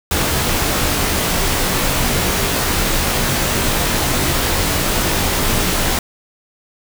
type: noise with comb filter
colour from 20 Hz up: pink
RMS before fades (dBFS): -17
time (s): 0.11-5.99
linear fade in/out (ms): 2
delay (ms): 19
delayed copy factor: -0.65
effects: none